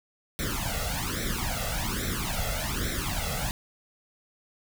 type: noise with flanger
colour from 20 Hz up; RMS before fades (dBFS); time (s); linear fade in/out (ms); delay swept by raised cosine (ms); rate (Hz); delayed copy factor
pink; -30; 0.39-3.51; 0; 0.52 to 1.52; 1.2; +0.95
effects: none